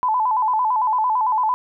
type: tone with vibrato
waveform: sine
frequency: 934 Hz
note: A#5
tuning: 3 cents sharp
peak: -16 dBFS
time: 0.03-1.54 s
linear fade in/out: 0 ms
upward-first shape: square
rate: 8.9 Hz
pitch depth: 120 cents each way
effects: none